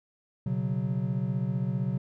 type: chord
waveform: triangle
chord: B suspended second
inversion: none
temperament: just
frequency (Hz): 123.47 / 138.9 / 185.21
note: B2 / C#3 / F#3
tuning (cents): 0 / +4 / +2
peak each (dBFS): -29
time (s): 0.46-1.98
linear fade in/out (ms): 5
effects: none